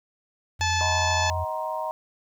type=tone with vibrato; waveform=sine; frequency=86.6 Hz; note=F2; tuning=14 cents flat; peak=-27 dBFS; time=0.59-1.45 s; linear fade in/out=20 ms; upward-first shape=sine; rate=8.1 Hz; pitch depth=19 cents each way
type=harmonic tone; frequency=868 Hz; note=A5; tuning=24 cents flat; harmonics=1 / 2 / 3 / 4 / 5 / 6 / 7 / 8; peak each=-26 / -29 / -31 / -33 / -34 / -35 / -36 / -35 dBFS; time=0.61-1.3 s; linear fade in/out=0 ms
type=chord; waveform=sine; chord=C half-diminished seventh; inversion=first; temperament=just; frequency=627.9 / 753.5 / 941.9 / 1046.5 Hz; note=Eb5 / Gb5 / Bb5 / C6; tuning=+16 / +31 / +18 / 0 cents; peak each=-31 / -36 / -30 / -36 dBFS; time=0.81-1.91 s; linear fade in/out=0 ms
effects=9-bit